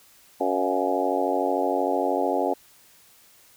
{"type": "harmonic tone with a mistuned harmonic", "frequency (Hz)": 93.2, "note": "F#2", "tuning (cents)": 13, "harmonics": [3, 4, 5, 6, 7, 8, 9], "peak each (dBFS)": [-29, -29, -29, -29, -29, -29, -29], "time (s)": [0.4, 2.54], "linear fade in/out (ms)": 10, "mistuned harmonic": 8, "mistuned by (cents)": -40, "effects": ["white hiss -55 dBFS RMS until 3.56 s"]}